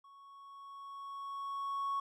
triangle tone with level ramp, 1108.7 Hz, C#6, in tune, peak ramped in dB -54 to -29 dBFS, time 0.04-2 s, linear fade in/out 5 ms, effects tanh soft clip ceiling -28 dBFS

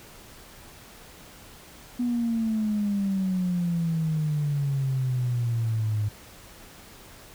sine exponential sweep, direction down, 246.3 to 103.83 Hz, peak -22 dBFS, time 1.99-6.09 s, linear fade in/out 10 ms, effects tanh soft clip ceiling -18 dBFS + pink hiss -48 dBFS RMS until 7.34 s

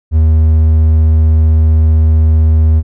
triangle tone, 78.9 Hz, D#2, 25 cents sharp, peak -3 dBFS, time 0.11-2.83 s, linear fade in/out 50 ms, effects none

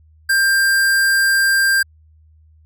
square tone, 1589 Hz, G6, 23 cents sharp, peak -13 dBFS, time 0.29-1.83 s, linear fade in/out 10 ms, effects added 78 Hz sine -47 dBFS peak until 2.65 s

